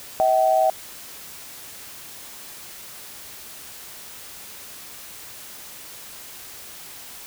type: tone pair together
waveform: sine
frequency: 640.8 / 762 Hz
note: E5 / G5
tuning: -49 / -49 cents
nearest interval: minor third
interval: 300 cents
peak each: -18 dBFS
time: 0.2-0.7 s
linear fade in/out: 0 ms
effects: white hiss -40 dBFS RMS until 7.26 s